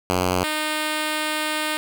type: tone pair in turn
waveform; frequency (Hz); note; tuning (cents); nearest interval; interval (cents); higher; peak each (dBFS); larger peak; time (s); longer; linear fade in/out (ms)
5% pulse; 91 / 307.1; F#2 / D#4; -28 / -23; octave + major sixth; 2105; second; -8 / -11; first; 0.1-0.44 / 0.44-1.77; second; 0
effects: none